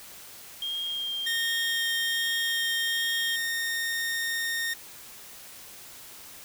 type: tone with vibrato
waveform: sine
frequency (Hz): 3214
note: G7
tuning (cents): +43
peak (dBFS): -29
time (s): 0.62-3.36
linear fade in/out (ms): 2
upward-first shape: sine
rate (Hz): 1.3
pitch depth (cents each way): 12
type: tone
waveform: sawtooth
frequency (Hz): 1842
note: A#6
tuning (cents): -21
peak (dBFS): -24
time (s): 1.26-4.74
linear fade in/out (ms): 10
effects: white hiss -46 dBFS RMS until 6.44 s